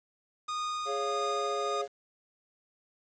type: tone with tremolo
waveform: 45% pulse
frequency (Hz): 1232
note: D#6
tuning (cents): -17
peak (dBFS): -31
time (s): 0.48-1.82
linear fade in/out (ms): 10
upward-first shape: triangle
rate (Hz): 1.6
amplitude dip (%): 30
type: chord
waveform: triangle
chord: Db major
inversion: second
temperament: equal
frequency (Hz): 415.3 / 554.4 / 698.5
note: Ab4 / Db5 / F5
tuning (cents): 0 / 0 / 0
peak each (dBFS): -32 / -34 / -35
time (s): 0.85-1.88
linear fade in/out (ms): 50
effects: resampled to 16000 Hz + 9-bit